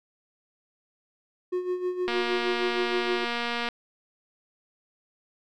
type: tone with tremolo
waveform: triangle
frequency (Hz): 362.5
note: F#4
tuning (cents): -35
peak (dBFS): -22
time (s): 1.52-3.25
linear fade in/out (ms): 10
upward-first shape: sine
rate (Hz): 6.4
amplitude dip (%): 65
type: click train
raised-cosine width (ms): 0.3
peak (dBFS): -14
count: 382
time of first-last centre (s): 2.08-3.688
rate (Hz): 237
effects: none